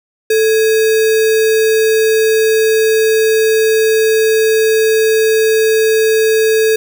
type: tone with sample-and-hold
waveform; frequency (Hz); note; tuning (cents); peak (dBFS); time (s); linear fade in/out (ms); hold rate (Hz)
sine; 440; A4; 0; -8; 0.3-6.76; 5; 2100
effects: none

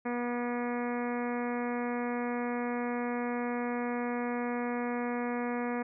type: harmonic tone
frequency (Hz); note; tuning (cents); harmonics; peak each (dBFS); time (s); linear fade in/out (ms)
241.9; B3; -36; 1 / 2 / 3 / 4 / 5 / 6 / 7 / 8 / 9 / 10; -33 / -36 / -40 / -42 / -44 / -48 / -45 / -48 / -46 / -53; 0.05-5.83; 10
effects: none

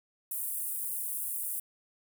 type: high-pass noise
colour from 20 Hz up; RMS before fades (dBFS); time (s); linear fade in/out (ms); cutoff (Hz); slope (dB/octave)
pink; -35; 0.31-1.6; 5; 9100; 48
effects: none

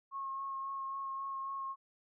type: tone with vibrato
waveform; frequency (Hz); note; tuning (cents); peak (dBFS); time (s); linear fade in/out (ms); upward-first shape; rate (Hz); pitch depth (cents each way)
sine; 1085; C#6; -37; -37; 0.11-1.76; 50; sine; 3.7; 14
effects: none

